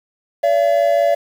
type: tone pair together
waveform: triangle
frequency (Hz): 572 / 677.2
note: D5 / E5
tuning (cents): -46 / +46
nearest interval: minor third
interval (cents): 292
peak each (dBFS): -13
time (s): 0.43-1.15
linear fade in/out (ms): 10
effects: 7-bit